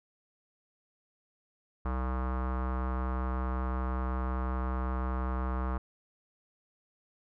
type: tone with low-pass filter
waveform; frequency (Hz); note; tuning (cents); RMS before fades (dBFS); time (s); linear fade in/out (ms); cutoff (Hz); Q
square; 63.9; C2; -40; -32; 1.85-5.78; 5; 1200; 3.7
effects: none